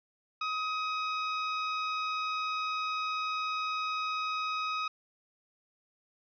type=tone; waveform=sawtooth; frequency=1263 Hz; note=D#6; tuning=26 cents sharp; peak=-27 dBFS; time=0.41-4.88 s; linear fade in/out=5 ms; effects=resampled to 11025 Hz + 11-bit